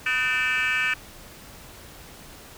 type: tone with frequency modulation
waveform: sine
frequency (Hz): 2056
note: C7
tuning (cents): -31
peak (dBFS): -19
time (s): 0.06-0.94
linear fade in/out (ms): 5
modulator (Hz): 268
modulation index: 2.5
effects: tanh soft clip ceiling -19 dBFS + pink hiss -45 dBFS RMS until 2.57 s